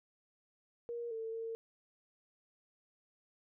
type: tone with pitch steps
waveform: sine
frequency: 472 / 448.2 / 453.7 Hz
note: A#4 / A4 / A#4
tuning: +22 / +32 / -47 cents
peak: -38 dBFS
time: 0.89-1.55 s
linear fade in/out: 0 ms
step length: 220 ms
effects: none